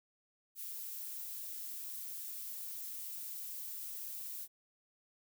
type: noise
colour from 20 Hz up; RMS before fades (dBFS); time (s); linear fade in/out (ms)
violet; -44; 0.55-4.48; 50
effects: none